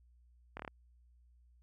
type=slowing click train; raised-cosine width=0.5 ms; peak=-27 dBFS; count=5; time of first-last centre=0.57-0.678 s; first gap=25 ms; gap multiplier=1.05; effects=added 60 Hz sine -62 dBFS peak until 1.62 s